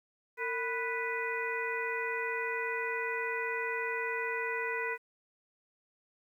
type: harmonic tone with a mistuned harmonic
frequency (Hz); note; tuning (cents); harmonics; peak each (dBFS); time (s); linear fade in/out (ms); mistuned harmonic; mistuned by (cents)
493.9; B4; 0; 1 / 2 / 3 / 4 / 5; -37 / -39 / -39 / -36 / -41; 0.37-4.98; 50; 1; -130
effects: 11-bit